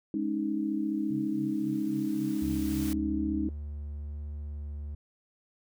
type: chord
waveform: sine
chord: Ab suspended fourth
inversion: none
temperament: just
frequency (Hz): 207.7 / 276.9 / 311.5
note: Ab3 / Db4 / Eb4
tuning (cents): 0 / -2 / +2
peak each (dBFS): -33 / -34 / -30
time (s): 0.14-3.49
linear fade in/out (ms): 2
type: noise with exponential growth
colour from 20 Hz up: white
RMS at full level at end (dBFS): -41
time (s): 0.21-2.93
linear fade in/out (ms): 0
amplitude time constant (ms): 590
type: tone with tremolo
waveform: sine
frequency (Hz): 140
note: C#3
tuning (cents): +18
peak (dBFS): -35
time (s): 1.1-2.96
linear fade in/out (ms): 5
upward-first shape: triangle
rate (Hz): 3.7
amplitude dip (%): 100
type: tone with vibrato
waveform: triangle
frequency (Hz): 73.42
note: D2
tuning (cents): 0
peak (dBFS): -33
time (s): 2.42-4.95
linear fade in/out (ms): 5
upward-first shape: sine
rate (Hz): 1.2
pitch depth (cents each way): 8
effects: none